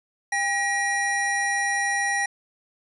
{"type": "tone pair together", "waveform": "square", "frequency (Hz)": [801, 1905.1], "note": ["G5", "A#6"], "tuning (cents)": [37, 37], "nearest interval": "octave + minor third", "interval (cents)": 1500, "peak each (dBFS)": [-28, -24], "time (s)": [0.32, 2.26], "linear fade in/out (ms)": 5, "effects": ["resampled to 24000 Hz"]}